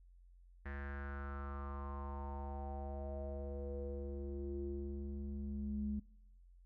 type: tone with low-pass filter sweep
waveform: square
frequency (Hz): 70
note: C#2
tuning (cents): +18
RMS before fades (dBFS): -43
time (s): 0.65-6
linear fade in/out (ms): 10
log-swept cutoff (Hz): 1800 to 200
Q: 6.1
effects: noise-tail reverb RT60 0.9 s tail -24 dB re dry + added 44 Hz sine -59 dBFS peak until 6.65 s